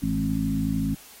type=harmonic tone with a mistuned harmonic; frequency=53.8 Hz; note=A1; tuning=38 cents flat; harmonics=1 / 2 / 3 / 4 / 5; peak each=-32 / -33 / -28 / -28 / -27 dBFS; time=0.02-0.95 s; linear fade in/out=10 ms; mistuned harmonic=3; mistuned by=+31 cents; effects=white hiss -48 dBFS RMS until 1.2 s + AAC 48 kbps